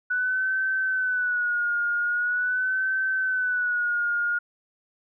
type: tone with vibrato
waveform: sine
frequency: 1480 Hz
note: F#6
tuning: in tune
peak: -22 dBFS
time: 0.1-4.39 s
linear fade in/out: 10 ms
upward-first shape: sine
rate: 0.43 Hz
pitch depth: 69 cents each way
effects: none